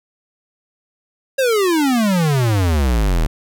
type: exponential sweep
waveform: square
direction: down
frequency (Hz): 552 to 36.71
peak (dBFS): -14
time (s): 1.38-3.27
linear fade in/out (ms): 10
effects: none